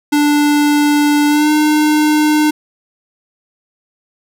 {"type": "tone with pitch glide", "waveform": "square", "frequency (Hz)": [293.7, 303.2], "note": ["D4", "D#4"], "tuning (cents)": [0, -45], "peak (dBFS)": -10, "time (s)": [0.12, 2.51], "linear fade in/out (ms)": 10, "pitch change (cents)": 55, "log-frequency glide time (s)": [1.28, 1.51], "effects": []}